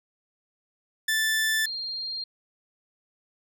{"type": "tone pair in turn", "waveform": ["sawtooth", "sine"], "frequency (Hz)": [1760, 4207], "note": ["A6", "C8"], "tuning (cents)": [0, 9], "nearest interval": "octave + minor third", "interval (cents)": 1509, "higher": "second", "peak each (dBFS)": [-19, -30], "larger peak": "first", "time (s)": [[1.08, 1.66], [1.66, 2.24]], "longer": "neither", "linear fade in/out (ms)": 5, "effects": []}